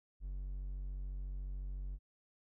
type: tone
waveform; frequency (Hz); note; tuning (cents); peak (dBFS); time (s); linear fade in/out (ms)
triangle; 47; F#1; +28; -37; 0.2-1.99; 50
effects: none